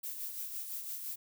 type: noise with tremolo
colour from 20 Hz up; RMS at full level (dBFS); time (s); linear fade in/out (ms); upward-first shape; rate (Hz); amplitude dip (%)
violet; -39; 0.03-1.16; 10; sine; 5.9; 45
effects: none